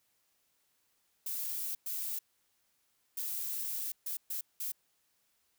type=noise bursts at uneven times; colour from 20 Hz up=violet; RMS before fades=-37 dBFS; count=6; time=1.26-1.75 / 1.86-2.19 / 3.17-3.92 / 4.06-4.17 / 4.3-4.41 / 4.6-4.72 s; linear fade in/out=5 ms; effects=white hiss -75 dBFS RMS until 5.58 s